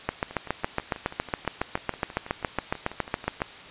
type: two click trains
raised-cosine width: 0.5 ms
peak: -9 / -23 dBFS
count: 25 / 20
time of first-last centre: 0.09-3.419 / 0.31-3.404 s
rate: 7.21 / 6.14 Hz
effects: white hiss -43 dBFS RMS until 3.7 s + resampled to 8000 Hz